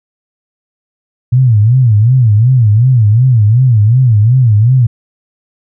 sine tone with vibrato, 116.54 Hz, A#2, in tune, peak -4 dBFS, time 1.32-4.87 s, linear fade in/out 10 ms, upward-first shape sine, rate 2.7 Hz, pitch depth 210 cents each way, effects none

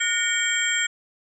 sine tone cluster, 1448 / 1843 / 2259 / 3190 / 7480 Hz, F#6 / A#6 / C#7 / G7 / A#8, -38 / -20 / +32 / +30 / +5 cents, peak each -27 dBFS, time 0-0.87 s, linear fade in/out 10 ms, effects none

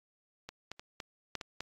clicks, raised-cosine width 0.2 ms, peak -25 / -23 / -29 / -23 / -18 / -23 / -20 dBFS, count 7, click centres 0.49 / 0.716 / 0.795 / 1.002 / 1.353 / 1.412 / 1.606 s, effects AAC 32 kbps

